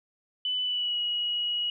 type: tone with pitch glide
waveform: sine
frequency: 2997 to 2907 Hz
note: F#7 to F#7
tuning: +22 to -31 cents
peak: -26 dBFS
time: 0.45-1.7 s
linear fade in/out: 2 ms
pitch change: -53 cents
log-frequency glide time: 0.62-0.99 s
effects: none